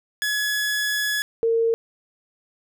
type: tone pair in turn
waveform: sawtooth / sine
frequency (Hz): 1694 / 457.1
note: G#6 / A#4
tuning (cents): +34 / -34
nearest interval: octave + major seventh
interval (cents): 2268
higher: first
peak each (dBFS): -18 / -17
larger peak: second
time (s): 0.22-1.22 / 1.43-1.74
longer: first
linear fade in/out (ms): 0
effects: none